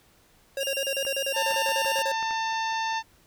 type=tone bursts; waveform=square; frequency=546 Hz; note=C#5; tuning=26 cents flat; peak=-28 dBFS; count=16; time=0.57-2.118 s; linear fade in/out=2 ms; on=63 ms; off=36 ms
type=tone with vibrato; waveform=sawtooth; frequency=2794 Hz; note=F7; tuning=in tune; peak=-26 dBFS; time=0.6-2.03 s; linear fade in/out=10 ms; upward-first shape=triangle; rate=5.3 Hz; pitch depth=15 cents each way
type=clicks; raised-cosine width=0.5 ms; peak=-25 dBFS; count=8; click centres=1.051 / 1.509 / 1.542 / 1.691 / 1.848 / 1.99 / 2.227 / 2.309 s
type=harmonic tone; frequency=895 Hz; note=A5; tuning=29 cents sharp; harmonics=1 / 2 / 3 / 4 / 5 / 6 / 7; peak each=-27 / -33 / -37 / -39 / -41 / -43 / -44 dBFS; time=1.33-3.03 s; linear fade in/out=50 ms
effects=pink hiss -60 dBFS RMS until 3.26 s